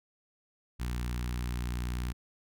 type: tone with notch filter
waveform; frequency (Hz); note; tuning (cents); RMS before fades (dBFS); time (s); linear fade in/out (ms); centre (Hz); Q
sawtooth; 60.6; B1; -32; -34; 0.79-2.13; 20; 540; 0.66
effects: none